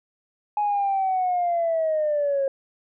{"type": "linear sweep", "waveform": "sine", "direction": "down", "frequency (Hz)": [840, 539], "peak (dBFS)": -19, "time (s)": [0.57, 2.48], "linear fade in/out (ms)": 2, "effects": ["tanh soft clip ceiling -16 dBFS"]}